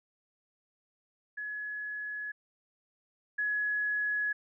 sine tone pair in turn, 1693 / 1686.8 Hz, G#6 / G#6, +33 / +26 cents, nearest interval unison, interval 7 cents, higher first, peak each -35 / -28 dBFS, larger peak second, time 1.37-2.32 / 3.38-4.33 s, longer neither, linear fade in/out 10 ms, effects none

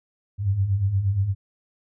sine beating tone pair, 91.9 / 100.4 Hz, F#2 / G2, -11 / +42 cents, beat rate 8.5 Hz, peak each -27 / -20 dBFS, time 0.38-1.35 s, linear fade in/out 50 ms, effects none

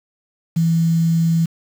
sine tone with quantisation, 165.2 Hz, E3, 4 cents sharp, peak -13 dBFS, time 0.56-1.46 s, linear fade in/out 10 ms, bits 6, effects none

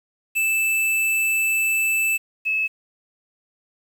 square / sine tone pair in turn, 2637 / 2596 Hz, E7 / E7, 0 / -27 cents, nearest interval unison, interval 27 cents, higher first, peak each -19 dBFS, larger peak neither, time 0.35-2.18 / 2.45-2.68 s, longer first, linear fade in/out 20 ms, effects 8-bit

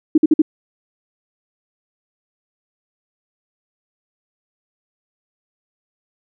sine tone bursts, 311.1 Hz, D#4, in tune, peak -7 dBFS, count 4, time 0.15-0.419 s, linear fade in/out 5 ms, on 29 ms, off 51 ms, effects none

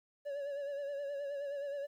triangle tone with vibrato, 566 Hz, C#5, 36 cents sharp, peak -35 dBFS, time 0.25-1.87 s, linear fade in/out 20 ms, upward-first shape sine, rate 9.5 Hz, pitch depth 47 cents each way, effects 12-bit

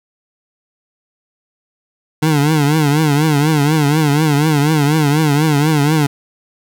25% pulse tone with vibrato, 150 Hz, D3, 37 cents sharp, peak -7 dBFS, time 2.22-6.07 s, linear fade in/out 10 ms, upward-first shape triangle, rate 4.1 Hz, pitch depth 130 cents each way, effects none

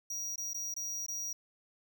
square tone with dropouts, 5750 Hz, F8, 50 cents sharp, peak -36 dBFS, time 0.1-1.33 s, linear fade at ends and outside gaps 5 ms, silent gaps 0.359-0.379 / 0.534-0.544 / 0.741-0.764 / 1.064-1.083 s, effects none

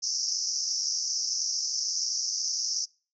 pink band-pass noise, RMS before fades -30 dBFS, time 0.02-2.86 s, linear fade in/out 20 ms, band 5100 to 6100 Hz, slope 96 dB/octave, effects noise-tail reverb RT60 0.4 s tail -26 dB re dry

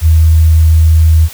sine tone, 80 Hz, D#2, 49 cents sharp, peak -3 dBFS, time 0.01-1.29 s, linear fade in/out 50 ms, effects white hiss -31 dBFS RMS until 1.33 s

